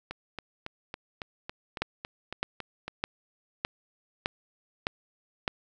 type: two click trains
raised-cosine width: 0.3 ms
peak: -11 / -20 dBFS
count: 7 / 11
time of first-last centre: 1.82-5.479 / 0.11-2.88 s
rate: 1.64 / 3.61 Hz
effects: none